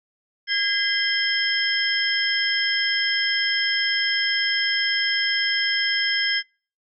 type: tone cluster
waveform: sine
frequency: 1630 / 2048 / 3174 / 5230 Hz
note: G#6 / C7 / G7 / E8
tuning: -33 / -38 / +21 / -15 cents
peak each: -25 dBFS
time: 0.47-6.43 s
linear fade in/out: 50 ms
effects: noise-tail reverb RT60 0.4 s tail -26 dB re dry